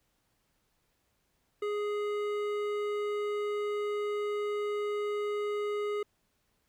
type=tone with hard clipping; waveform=triangle; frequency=415.3 Hz; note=G#4; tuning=in tune; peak=-32 dBFS; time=1.62-6.03 s; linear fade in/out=5 ms; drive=16 dB; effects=pink hiss -75 dBFS RMS until 6.68 s